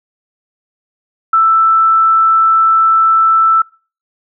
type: tone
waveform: sine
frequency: 1324 Hz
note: E6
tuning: 7 cents sharp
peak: -6 dBFS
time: 1.33-3.62 s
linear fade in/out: 5 ms
effects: noise-tail reverb RT60 0.4 s tail -26 dB re dry